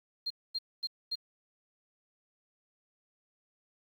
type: tone bursts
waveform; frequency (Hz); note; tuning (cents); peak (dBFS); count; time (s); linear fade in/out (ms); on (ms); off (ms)
sine; 4203; C8; +7; -31; 4; 0.26-1.156; 10; 44; 240
effects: 10-bit